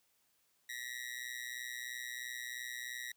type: tone with amplitude modulation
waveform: sawtooth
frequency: 1909 Hz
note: A#6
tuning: 41 cents sharp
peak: -34 dBFS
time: 0.69-3.12 s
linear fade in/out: 5 ms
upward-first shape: sine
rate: 123 Hz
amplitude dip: 90%
effects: white hiss -75 dBFS RMS until 3.16 s